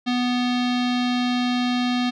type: tone with low-pass filter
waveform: square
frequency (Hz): 246.9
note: B3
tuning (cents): 0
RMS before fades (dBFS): -22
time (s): 0.06-2.11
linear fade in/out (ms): 20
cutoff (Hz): 3900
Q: 2.8
effects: none